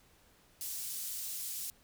pink high-pass noise, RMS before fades -40 dBFS, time 0.61-1.7 s, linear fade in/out 0 ms, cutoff 7200 Hz, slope 12 dB/octave, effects pink hiss -65 dBFS RMS until 1.83 s

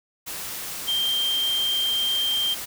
sine tone in noise, 3166 Hz, G7, 17 cents sharp, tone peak -21 dBFS, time 0.87-2.55 s, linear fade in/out 20 ms, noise white, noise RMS -33 dBFS, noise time 0.26-2.66 s, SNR +9 dB, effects none

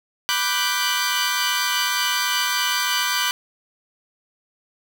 15% pulse chord, G major seventh, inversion first, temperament equal, 987.8 / 1174.7 / 1480 / 1568 Hz, B5 / D6 / F#6 / G6, 0 / 0 / 0 / 0 cents, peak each -19 dBFS, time 0.29-3.31 s, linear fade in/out 0 ms, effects none

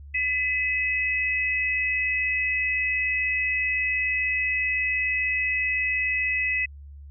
sine tone pair together, 2006 / 2561 Hz, B6 / D#7, +26 / +49 cents, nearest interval major third, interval 423 cents, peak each -25 dBFS, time 0.14-6.66 s, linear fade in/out 10 ms, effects added 71 Hz sine -40 dBFS peak until 7.1 s

